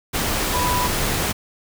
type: tone in noise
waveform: sine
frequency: 987.8 Hz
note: B5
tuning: in tune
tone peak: -21 dBFS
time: 0.53-0.88 s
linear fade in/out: 20 ms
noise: pink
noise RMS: -22 dBFS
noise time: 0.13-1.33 s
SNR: -2 dB
effects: none